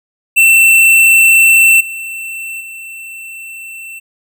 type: tone with level steps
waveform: square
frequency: 2686 Hz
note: E7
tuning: 32 cents sharp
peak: -5 / -22 / -27 dBFS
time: 0.36-4 s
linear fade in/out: 20 ms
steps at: 1.8 / 2.6 s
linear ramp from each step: 10 ms
effects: none